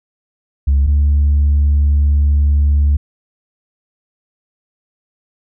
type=tone pair in turn; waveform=sine; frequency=69.3 / 72.34 Hz; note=C#2 / D2; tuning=0 / -26 cents; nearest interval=minor second; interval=74 cents; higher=second; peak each=-7 dBFS; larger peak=neither; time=0.67-0.87 / 0.87-2.97 s; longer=second; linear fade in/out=10 ms; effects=tanh soft clip ceiling -7 dBFS